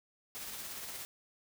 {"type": "noise with tremolo", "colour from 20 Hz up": "white", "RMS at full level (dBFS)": -42, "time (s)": [0.35, 1.05], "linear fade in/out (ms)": 0, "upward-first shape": "triangle", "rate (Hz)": 17, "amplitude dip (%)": 35, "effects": []}